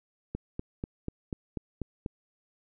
click train, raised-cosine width 3 ms, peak -20 dBFS, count 8, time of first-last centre 0.35-2.061 s, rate 4.09 Hz, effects none

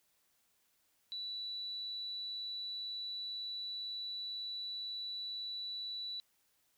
sine tone, 3951 Hz, B7, in tune, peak -39 dBFS, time 1.12-6.2 s, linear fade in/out 0 ms, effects white hiss -75 dBFS RMS until 6.77 s

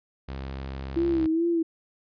sawtooth tone, 67 Hz, C2, 42 cents sharp, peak -29 dBFS, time 0.28-1.27 s, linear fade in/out 10 ms
sine tone with vibrato, 329.6 Hz, E4, in tune, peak -21 dBFS, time 0.96-1.63 s, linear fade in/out 10 ms, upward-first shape sine, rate 2.4 Hz, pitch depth 65 cents each way
effects resampled to 11025 Hz

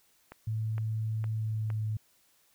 click train, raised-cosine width 0.5 ms, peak -29 dBFS, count 4, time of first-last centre 0.32-1.702 s, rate 2.17 Hz
sine tone with pitch glide, 110 to 108.17 Hz, A2 to A2, 0 to -29 cents, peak -29 dBFS, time 0.47-1.97 s, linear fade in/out 5 ms, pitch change -29 cents, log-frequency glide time 1.33-1.85 s
effects white hiss -67 dBFS RMS until 2.54 s

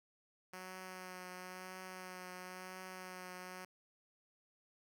5% pulse tone with vibrato, 184.2 Hz, F#3, 7 cents flat, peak -36 dBFS, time 0.53-3.65 s, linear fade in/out 5 ms, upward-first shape triangle, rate 0.98 Hz, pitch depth 21 cents each way, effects none

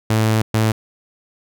sawtooth tone bursts at uneven times, 110 Hz, A2, in tune, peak -10 dBFS, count 2, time 0.1-0.42 / 0.54-0.72 s, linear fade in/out 5 ms, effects none

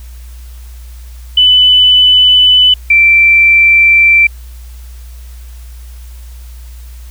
sine tone pair in turn, 2997 / 2344 Hz, F#7 / D7, +22 / -4 cents, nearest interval major third, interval 426 cents, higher first, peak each -3 dBFS, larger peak neither, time 1.37-2.74 / 2.9-4.27 s, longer neither, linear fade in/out 5 ms, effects added 60 Hz sine -27 dBFS peak until 7.1 s + white hiss -43 dBFS RMS until 7.1 s

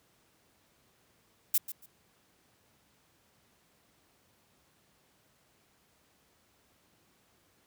violet noise with echo, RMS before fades -25 dBFS, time 1.54-1.58 s, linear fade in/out 5 ms, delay 140 ms, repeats 2, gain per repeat -14 dB, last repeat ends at 1.86 s, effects pink hiss -68 dBFS RMS until 7.66 s + high-pass 80 Hz 12 dB/octave

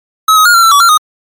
square tone with pitch steps, 1283 / 1264 / 1427 / 1368 / 1336 / 1142 / 1372 / 1241 Hz, E6 / D#6 / F6 / F6 / E6 / D6 / F6 / D#6, -47 / +27 / +37 / -36 / +23 / -49 / -31 / -5 cents, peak -4 dBFS, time 0.28-0.976 s, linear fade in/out 5 ms, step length 87 ms, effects MP3 64 kbps

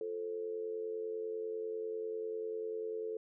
sine tone with amplitude modulation, 440 Hz, A4, in tune, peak -33 dBFS, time 0.01-3.17 s, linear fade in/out 2 ms, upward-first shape sine, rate 90.1 Hz, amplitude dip 70%, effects none

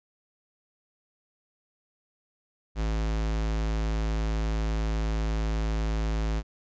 square tone, 54.1 Hz, A1, 29 cents flat, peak -26 dBFS, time 2.75-6.43 s, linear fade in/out 50 ms, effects resampled to 16000 Hz

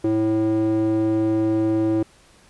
square tone with band-pass filter, 109.3 Hz, A2, 11 cents flat, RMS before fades -20 dBFS, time 0.04-2.03 s, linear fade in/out 5 ms, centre 380 Hz, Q 6.9, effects pink hiss -53 dBFS RMS until 2.49 s + resampled to 24000 Hz

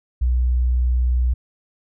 sine tone, 61.74 Hz, B1, in tune, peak -15 dBFS, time 0.21-1.34 s, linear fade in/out 10 ms, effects none

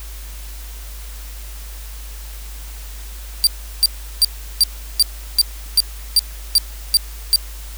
sawtooth tone bursts, 4699 Hz, D8, in tune, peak -6 dBFS, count 11, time 3.44-7.359 s, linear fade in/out 0 ms, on 29 ms, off 360 ms, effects added 51 Hz sine -30 dBFS peak until 7.77 s + white hiss -39 dBFS RMS until 7.77 s

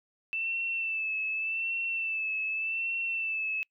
sine tone with vibrato, 2653 Hz, E7, 10 cents sharp, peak -29 dBFS, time 0.33-3.63 s, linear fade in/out 0 ms, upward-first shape sine, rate 0.85 Hz, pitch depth 40 cents each way, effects noise-tail reverb RT60 0.1 s tail -26 dB re dry

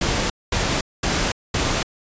pink noise bursts, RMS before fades -21 dBFS, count 4, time 0.01-1.83 s, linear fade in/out 5 ms, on 290 ms, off 220 ms, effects resampled to 16000 Hz

